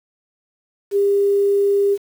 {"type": "tone", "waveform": "sine", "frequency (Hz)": 401.2, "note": "G4", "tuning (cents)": 40, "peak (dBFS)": -13, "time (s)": [0.91, 1.98], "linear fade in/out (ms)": 50, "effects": ["7-bit"]}